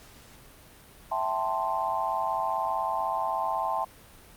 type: chord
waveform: sine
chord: A minor seventh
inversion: second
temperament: equal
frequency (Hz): 659.3 / 784 / 880 / 1046.5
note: E5 / G5 / A5 / C6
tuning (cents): 0 / 0 / 0 / 0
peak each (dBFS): -33 / -32 / -30 / -31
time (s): 1.11-3.85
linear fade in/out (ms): 10
effects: pink hiss -52 dBFS RMS until 4.36 s + Opus 48 kbps